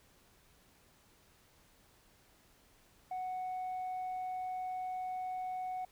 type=tone; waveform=sine; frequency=740 Hz; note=F#5; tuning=in tune; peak=-34 dBFS; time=3.11-5.85 s; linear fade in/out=5 ms; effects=tanh soft clip ceiling -35 dBFS + pink hiss -66 dBFS RMS until 5.91 s